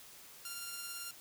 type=tone with tremolo; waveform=5% pulse; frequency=1393 Hz; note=F6; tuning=5 cents flat; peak=-29 dBFS; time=0.45-1.11 s; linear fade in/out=2 ms; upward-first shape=sine; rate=18 Hz; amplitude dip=25%; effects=white hiss -55 dBFS RMS until 1.2 s